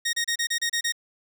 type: tone bursts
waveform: 15% pulse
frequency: 1864.7 Hz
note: A#6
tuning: in tune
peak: -17 dBFS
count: 8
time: 0.05-0.923 s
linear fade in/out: 10 ms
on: 82 ms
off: 31 ms
effects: none